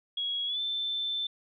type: tone with pitch glide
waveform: sine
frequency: 3322 to 3540 Hz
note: G#7 to A7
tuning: 0 to +10 cents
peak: -29 dBFS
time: 0.17-1.27 s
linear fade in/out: 5 ms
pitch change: +110 cents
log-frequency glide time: 0.46-0.6 s
effects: none